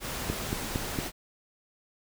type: noise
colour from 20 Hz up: pink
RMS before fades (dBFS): -35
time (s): 0-1.12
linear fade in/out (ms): 50
type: click train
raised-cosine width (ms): 3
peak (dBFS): -16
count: 4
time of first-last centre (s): 0.3-0.988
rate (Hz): 4.36
effects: none